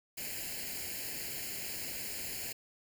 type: noise with comb filter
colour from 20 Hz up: white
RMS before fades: -40 dBFS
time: 0.17-2.53 s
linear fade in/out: 10 ms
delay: 0.42 ms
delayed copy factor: +0.8
effects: none